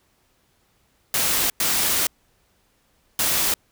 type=noise bursts at uneven times; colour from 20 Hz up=white; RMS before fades=-21 dBFS; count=3; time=1.14-1.5 / 1.6-2.07 / 3.19-3.54 s; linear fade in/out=2 ms; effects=pink hiss -64 dBFS RMS until 3.71 s